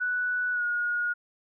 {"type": "tone with pitch glide", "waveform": "sine", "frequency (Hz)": [1480, 1440.4], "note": ["F#6", "F#6"], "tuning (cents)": [0, -47], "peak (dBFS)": -25, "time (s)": [0, 1.14], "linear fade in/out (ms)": 20, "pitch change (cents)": -47, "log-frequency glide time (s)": [0.52, 0.64], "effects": []}